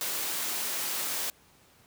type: high-pass noise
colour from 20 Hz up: white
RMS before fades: -32 dBFS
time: 0.01-1.3 s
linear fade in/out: 0 ms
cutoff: 220 Hz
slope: 12 dB/octave
effects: pink hiss -60 dBFS RMS until 1.86 s + high-pass 60 Hz 12 dB/octave